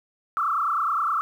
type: tone with frequency modulation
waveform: sine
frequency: 1244.5 Hz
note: D#6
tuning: in tune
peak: -21 dBFS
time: 0.37-1.21 s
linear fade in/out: 0 ms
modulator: 29.7 Hz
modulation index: 4.1
effects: 9-bit